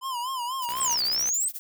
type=tone with vibrato; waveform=square; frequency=1009 Hz; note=B5; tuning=37 cents sharp; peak=-29 dBFS; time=0.01-0.98 s; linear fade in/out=50 ms; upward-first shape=sine; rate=4.1 Hz; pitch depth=110 cents each way
type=noise with tremolo; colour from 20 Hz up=violet; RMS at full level=-34 dBFS; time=0.62-1.59 s; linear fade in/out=0 ms; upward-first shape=sine; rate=14 Hz; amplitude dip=95%
type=click train; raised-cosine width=0.3 ms; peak=-22 dBFS; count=39; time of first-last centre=0.69-1.289 s; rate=63.4 Hz
type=exponential two-way sweep; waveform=sine; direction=down then up; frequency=8450 to 4400 to 8450 Hz; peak=-23 dBFS; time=0.8-1.49 s; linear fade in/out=10 ms; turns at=1.03 s
effects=none